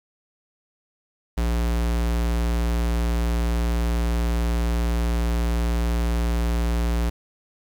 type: tone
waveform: square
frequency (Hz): 58.27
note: A#1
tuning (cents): 0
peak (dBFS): -21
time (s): 1.37-7.1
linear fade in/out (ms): 10
effects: 8-bit